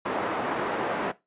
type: band-pass noise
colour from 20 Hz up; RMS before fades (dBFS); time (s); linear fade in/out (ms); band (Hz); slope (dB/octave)
pink; -29; 0.05-1.12; 10; 350 to 1400; 12
effects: noise-tail reverb RT60 0.2 s tail -17 dB re dry + resampled to 8000 Hz